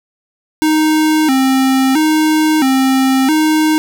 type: tone with vibrato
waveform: square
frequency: 286.8 Hz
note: D4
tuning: 41 cents flat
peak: -10 dBFS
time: 0.62-3.78 s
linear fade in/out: 0 ms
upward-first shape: square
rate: 0.75 Hz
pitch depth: 140 cents each way
effects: none